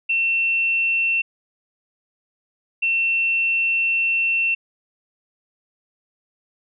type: tone bursts at uneven times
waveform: sine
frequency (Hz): 2700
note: E7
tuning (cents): +41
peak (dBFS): -17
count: 2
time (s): 0.09-1.22 / 2.82-4.55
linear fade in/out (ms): 10
effects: none